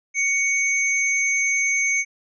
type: tone pair together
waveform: sine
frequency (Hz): 2229 / 6305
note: C#7 / G8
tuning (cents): +9 / +9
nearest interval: octave + tritone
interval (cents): 1800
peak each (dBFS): -19 / -25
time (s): 0.14-2.05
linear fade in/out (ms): 50
effects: none